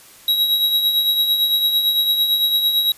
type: tone with tremolo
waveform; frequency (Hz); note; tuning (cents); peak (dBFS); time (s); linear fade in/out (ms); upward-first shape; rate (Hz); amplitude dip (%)
square; 3849; B7; -45; -13; 0.28-2.92; 2; triangle; 8.9; 55
effects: white hiss -45 dBFS RMS until 2.97 s + resampled to 32000 Hz